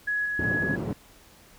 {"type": "tone with tremolo", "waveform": "sine", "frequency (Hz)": 1679, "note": "G#6", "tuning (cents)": 18, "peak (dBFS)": -24, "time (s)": [0.07, 0.76], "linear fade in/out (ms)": 10, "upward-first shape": "square", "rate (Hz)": 2.7, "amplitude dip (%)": 25}
{"type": "band-pass noise", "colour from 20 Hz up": "white", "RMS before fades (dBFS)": -30, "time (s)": [0.39, 0.93], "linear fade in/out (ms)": 2, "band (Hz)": [100, 280], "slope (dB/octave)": 12}
{"effects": ["pink hiss -54 dBFS RMS until 1.58 s"]}